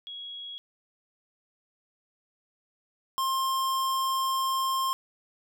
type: tone pair in turn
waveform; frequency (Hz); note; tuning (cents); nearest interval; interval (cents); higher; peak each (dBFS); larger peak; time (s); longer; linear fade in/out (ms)
sine / square; 3322 / 1060.4; G#7 / C6; 0 / +23; octave + minor sixth; 1977; first; -37 / -26; second; 0.07-0.58 / 3.18-4.93; second; 0
effects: none